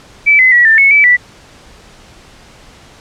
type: tone with pitch steps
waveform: sine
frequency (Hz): 2310 / 2035 / 1931 / 1785 / 2200 / 2304 / 1964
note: D7 / C7 / B6 / A6 / C#7 / D7 / B6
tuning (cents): -29 / -49 / -39 / +24 / -14 / -34 / -10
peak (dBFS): -4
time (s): 0.26-1.17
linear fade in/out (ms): 20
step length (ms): 130
effects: pink hiss -40 dBFS RMS until 3 s + low-pass 7000 Hz 12 dB/octave